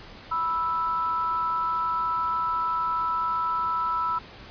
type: tone pair together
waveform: sine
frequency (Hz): 984.9 / 1318.5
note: B5 / E6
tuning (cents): -5 / 0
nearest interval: perfect fourth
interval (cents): 505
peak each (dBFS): -28 / -25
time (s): 0.31-4.19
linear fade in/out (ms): 10
effects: pink hiss -45 dBFS RMS until 4.5 s + resampled to 11025 Hz